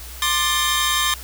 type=tone cluster; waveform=sawtooth; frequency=1057 / 1191 / 1759 / 3139 / 3729 Hz; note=C6 / D6 / A6 / G7 / A#7; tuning=+17 / +24 / -1 / +2 / 0 cents; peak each=-21 dBFS; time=0.22-1.14 s; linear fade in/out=2 ms; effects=added 60 Hz sine -36 dBFS peak until 1.23 s + white hiss -38 dBFS RMS until 1.23 s